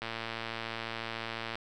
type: click train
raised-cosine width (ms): 0.3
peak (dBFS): -20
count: 176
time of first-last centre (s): 0.02-1.555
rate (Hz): 114
effects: none